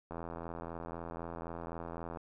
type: click train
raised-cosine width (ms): 1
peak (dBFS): -28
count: 174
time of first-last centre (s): 0.11-2.172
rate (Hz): 83.9
effects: none